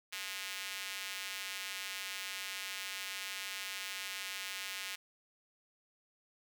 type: tone with high-pass filter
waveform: square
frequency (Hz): 96.6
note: G2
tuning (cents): -25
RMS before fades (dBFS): -42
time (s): 0.12-4.96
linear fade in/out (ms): 10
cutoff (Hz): 2300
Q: 1.3
effects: none